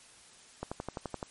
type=click train; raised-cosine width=1 ms; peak=-21 dBFS; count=8; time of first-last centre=0.63-1.228 s; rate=11.7 Hz; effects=white hiss -56 dBFS RMS until 1.3 s + MP3 48 kbps